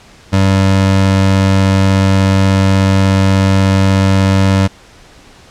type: tone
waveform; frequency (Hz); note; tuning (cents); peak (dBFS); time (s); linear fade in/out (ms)
25% pulse; 96.5; G2; -27; -4; 0.32-4.68; 20
effects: pink hiss -41 dBFS RMS until 5.5 s + low-pass 7000 Hz 12 dB/octave